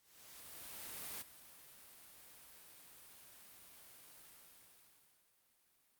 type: noise with ADSR envelope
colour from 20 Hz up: white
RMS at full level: -45 dBFS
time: 0.01-5.32 s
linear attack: 1200 ms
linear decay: 18 ms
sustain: -14 dB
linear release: 1100 ms
effects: white hiss -75 dBFS RMS until 5.99 s + Opus 48 kbps